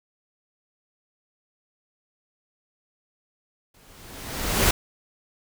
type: noise with exponential growth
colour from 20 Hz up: pink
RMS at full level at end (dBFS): -17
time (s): 3.74-4.71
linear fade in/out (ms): 5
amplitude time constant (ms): 210
effects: none